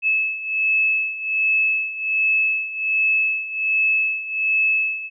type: beating tone pair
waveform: sine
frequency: 2600 / 2601.3 Hz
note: E7 / E7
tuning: -24 / -24 cents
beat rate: 1.3 Hz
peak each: -23 / -19 dBFS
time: 0.02-5.1 s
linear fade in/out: 50 ms
effects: none